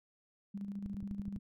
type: tone with tremolo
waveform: sine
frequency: 200 Hz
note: G3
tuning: 35 cents sharp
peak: -37 dBFS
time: 0.54-1.39 s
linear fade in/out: 10 ms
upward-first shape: square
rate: 14 Hz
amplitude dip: 45%
type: click train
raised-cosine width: 5 ms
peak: -32 dBFS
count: 7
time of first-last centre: 0.86-1.364 s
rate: 11.9 Hz
effects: none